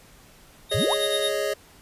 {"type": "tone with tremolo", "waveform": "square", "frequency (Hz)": 3719, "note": "A#7", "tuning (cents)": -5, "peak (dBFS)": -23, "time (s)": [0.69, 1.33], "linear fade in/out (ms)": 50, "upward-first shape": "triangle", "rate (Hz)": 9.3, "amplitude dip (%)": 90}
{"type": "chord", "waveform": "square", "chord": "Ab suspended fourth", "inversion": "none", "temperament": "equal", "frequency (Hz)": [415.3, 554.4, 622.3], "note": ["Ab4", "Db5", "Eb5"], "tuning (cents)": [0, 0, 0], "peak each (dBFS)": -29, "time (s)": [0.71, 1.54], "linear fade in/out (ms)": 10}
{"type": "exponential sweep", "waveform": "sine", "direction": "up", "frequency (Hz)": [77, 1245], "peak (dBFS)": -23, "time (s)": [0.74, 0.94], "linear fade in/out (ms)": 10}
{"effects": ["pink hiss -52 dBFS RMS until 1.81 s", "resampled to 32000 Hz"]}